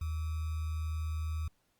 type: tone with sample-and-hold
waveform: sine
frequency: 79 Hz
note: D#2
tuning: 27 cents sharp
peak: -32 dBFS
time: 0.01-1.48 s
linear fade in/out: 5 ms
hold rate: 1225 Hz
effects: pink hiss -75 dBFS RMS until 1.79 s + Opus 48 kbps